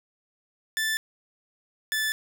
sawtooth tone pair in turn, 1760 / 1746.8 Hz, A6 / A6, 0 / -13 cents, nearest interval unison, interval 13 cents, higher first, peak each -21 dBFS, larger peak neither, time 0.77-0.97 / 1.92-2.12 s, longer neither, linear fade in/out 0 ms, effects none

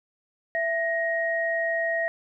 sine tone pair together, 664 / 1878.1 Hz, E5 / A#6, +12 / +12 cents, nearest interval octave + tritone, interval 1800 cents, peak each -26 dBFS, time 0.55-2.08 s, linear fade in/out 0 ms, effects none

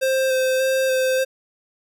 square tone with vibrato, 523.3 Hz, C5, in tune, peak -18 dBFS, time 0.01-1.25 s, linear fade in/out 20 ms, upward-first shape square, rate 1.7 Hz, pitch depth 13 cents each way, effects none

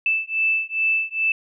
sine beating tone pair, 2637 / 2639.4 Hz, E7 / E7, 0 / +2 cents, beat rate 2.4 Hz, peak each -22 dBFS, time 0.06-1.32 s, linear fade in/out 2 ms, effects none

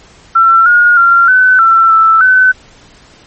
sine tone with pitch steps, 1347 / 1434 / 1380 / 1510 / 1342 / 1323 / 1514 Hz, E6 / F6 / F6 / F#6 / E6 / E6 / F#6, +37 / +45 / -21 / +35 / +31 / +6 / +39 cents, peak -3 dBFS, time 0.35-2.52 s, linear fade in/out 10 ms, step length 310 ms, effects pink hiss -41 dBFS RMS until 3.26 s + MP3 32 kbps

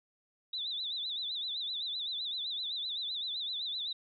sine tone with vibrato, 3730 Hz, A#7, in tune, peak -34 dBFS, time 0.53-3.93 s, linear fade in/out 5 ms, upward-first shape sine, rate 7.8 Hz, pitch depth 140 cents each way, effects none

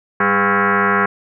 sine tone with frequency modulation, 103.83 Hz, G#2, in tune, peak -12 dBFS, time 0.2-1.06 s, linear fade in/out 5 ms, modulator 302 Hz, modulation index 5.7, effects none

